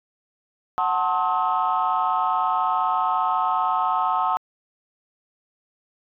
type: chord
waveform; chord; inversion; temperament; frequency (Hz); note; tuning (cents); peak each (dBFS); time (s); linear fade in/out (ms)
sine; F# diminished seventh; none; just; 740 / 888 / 1065.6 / 1278.7; F#5 / A5 / C6 / Eb6; 0 / +16 / +31 / +47; -24; 0.78-4.37; 0
effects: tanh soft clip ceiling -12 dBFS